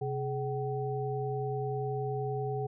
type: tone cluster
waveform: sine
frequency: 130.6 / 421.2 / 759 Hz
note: C3 / G#4 / F#5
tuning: -3 / +24 / +44 cents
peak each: -34 / -34 / -38 dBFS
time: 0.01-2.67 s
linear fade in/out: 10 ms
effects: none